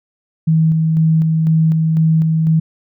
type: tone with tremolo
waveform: sine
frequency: 160.2 Hz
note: E3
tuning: 49 cents flat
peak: -9 dBFS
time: 0.47-2.6 s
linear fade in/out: 10 ms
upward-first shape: square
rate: 2 Hz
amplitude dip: 25%
effects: none